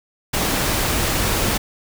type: noise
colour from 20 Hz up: pink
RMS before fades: -20 dBFS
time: 0.33-1.58 s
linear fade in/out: 10 ms
effects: none